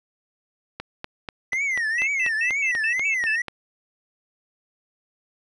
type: click train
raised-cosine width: 0.3 ms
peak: -15 dBFS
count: 12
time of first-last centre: 0.8-3.483 s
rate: 4.1 Hz
type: tone with vibrato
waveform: triangle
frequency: 1987 Hz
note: B6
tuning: 10 cents sharp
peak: -20 dBFS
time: 1.52-3.42 s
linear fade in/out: 5 ms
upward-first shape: triangle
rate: 2.1 Hz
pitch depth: 260 cents each way
type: tone bursts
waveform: sine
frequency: 2637 Hz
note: E7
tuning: in tune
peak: -23 dBFS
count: 7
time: 1.98-3.358 s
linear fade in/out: 5 ms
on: 94 ms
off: 120 ms
effects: resampled to 22050 Hz